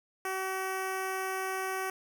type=tone with notch filter; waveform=10% pulse; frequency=379.5 Hz; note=F#4; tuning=44 cents sharp; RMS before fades=-34 dBFS; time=0.25-1.9 s; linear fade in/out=2 ms; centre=4200 Hz; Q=1.1; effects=none